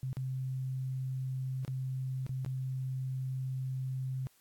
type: tone with dropouts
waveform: sine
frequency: 130.81 Hz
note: C3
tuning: in tune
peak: -33 dBFS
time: 0.03-4.27 s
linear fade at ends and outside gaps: 0 ms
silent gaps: 0.13-0.169 / 1.649-1.679 / 2.265-2.293 / 2.448-2.462 s
effects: white hiss -67 dBFS RMS until 4.4 s + AAC 64 kbps